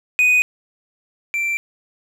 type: tone pair in turn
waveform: triangle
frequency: 2489 / 2349 Hz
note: D#7 / D7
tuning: 0 / 0 cents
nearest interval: minor second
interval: 100 cents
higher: first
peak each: -10 / -17 dBFS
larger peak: first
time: 0.19-0.42 / 1.34-1.57 s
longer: neither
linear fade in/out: 0 ms
effects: none